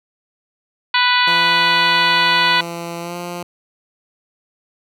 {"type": "harmonic tone", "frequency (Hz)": 493.9, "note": "B4", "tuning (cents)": 0, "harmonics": [2, 3, 4, 5, 6, 7, 8, 9], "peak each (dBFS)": [-17, -19, -20, -21, -22, -22, -23, -24], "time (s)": [0.94, 2.61], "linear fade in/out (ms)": 5}
{"type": "tone with pitch glide", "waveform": "10% pulse", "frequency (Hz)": [170, 174.98], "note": ["F3", "F3"], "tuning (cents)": [-46, 4], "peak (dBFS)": -17, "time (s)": [1.27, 3.43], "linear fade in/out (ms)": 5, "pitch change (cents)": 50, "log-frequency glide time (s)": [3, 3.16]}
{"effects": []}